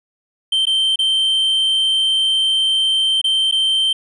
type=tone with dropouts; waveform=triangle; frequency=3122 Hz; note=G7; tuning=8 cents flat; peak=-12 dBFS; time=0.52-3.93 s; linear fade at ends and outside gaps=5 ms; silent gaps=0.655-0.668 / 0.959-0.989 / 3.215-3.241 / 3.513-3.522 s; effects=resampled to 24000 Hz